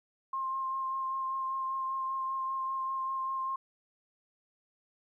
sine tone with vibrato, 1061 Hz, C6, 24 cents sharp, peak -31 dBFS, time 0.33-3.56 s, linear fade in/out 5 ms, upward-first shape sine, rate 5.1 Hz, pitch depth 14 cents each way, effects 12-bit

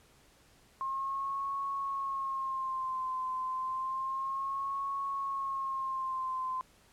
sine tone with vibrato, 1067 Hz, C6, 34 cents sharp, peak -32 dBFS, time 0.81-6.61 s, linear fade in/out 0 ms, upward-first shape sine, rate 0.3 Hz, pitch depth 57 cents each way, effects pink hiss -63 dBFS RMS until 6.92 s + low-pass 12000 Hz 12 dB/octave

